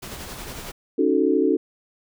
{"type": "noise with tremolo", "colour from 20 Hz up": "pink", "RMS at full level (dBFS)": -34, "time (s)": [0.02, 0.72], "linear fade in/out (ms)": 10, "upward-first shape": "sine", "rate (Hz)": 11, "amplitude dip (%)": 35}
{"type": "chord", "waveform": "sine", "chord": "D# half-diminished seventh", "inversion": "third", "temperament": "equal", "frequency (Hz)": [277.2, 311.1, 370, 440], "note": ["C#4", "D#4", "F#4", "A4"], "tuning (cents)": [0, 0, 0, 0], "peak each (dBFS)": -22, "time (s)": [0.98, 1.57], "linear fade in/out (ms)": 10}
{"effects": []}